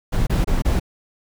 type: noise bursts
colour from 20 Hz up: brown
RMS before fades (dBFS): -18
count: 4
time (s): 0.12-0.798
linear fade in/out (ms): 10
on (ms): 150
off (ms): 26
effects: none